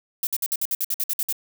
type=noise bursts; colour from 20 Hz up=violet; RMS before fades=-24 dBFS; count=12; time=0.23-1.326 s; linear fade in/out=2 ms; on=40 ms; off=56 ms; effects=none